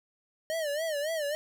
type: tone with vibrato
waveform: square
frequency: 613 Hz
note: D#5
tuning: 26 cents flat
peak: -30 dBFS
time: 0.5-1.35 s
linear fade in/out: 0 ms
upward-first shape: sine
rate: 3.6 Hz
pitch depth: 130 cents each way
effects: none